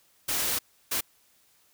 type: noise bursts at uneven times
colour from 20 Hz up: white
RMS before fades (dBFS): -28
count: 2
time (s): 0.28-0.59 / 0.91-1.01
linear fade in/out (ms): 10
effects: white hiss -64 dBFS RMS until 1.73 s